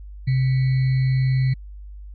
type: tone with sample-and-hold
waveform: sine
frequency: 130.81 Hz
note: C3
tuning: in tune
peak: -16 dBFS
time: 0.27-1.54 s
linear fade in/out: 10 ms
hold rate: 2100 Hz
effects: added 50 Hz sine -35 dBFS peak until 2.14 s + resampled to 11025 Hz